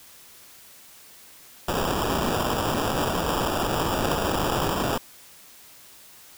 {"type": "noise with sample-and-hold", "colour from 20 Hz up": "white", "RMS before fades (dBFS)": -25, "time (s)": [1.68, 4.98], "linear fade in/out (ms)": 5, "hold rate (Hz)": 2100, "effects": ["white hiss -49 dBFS RMS until 6.37 s"]}